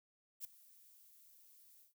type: noise with ADSR envelope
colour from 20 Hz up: violet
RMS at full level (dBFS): -43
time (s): 0.4-1.94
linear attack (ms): 47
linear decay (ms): 5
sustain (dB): -21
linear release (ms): 130
effects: none